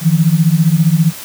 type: beating tone pair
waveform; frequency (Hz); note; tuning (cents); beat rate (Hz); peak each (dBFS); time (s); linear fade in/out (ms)
sine; 155.56 / 170.56; D#3 / F3; 0 / -41; 15; -11; 0.01-1.13; 50
effects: white hiss -30 dBFS RMS until 1.24 s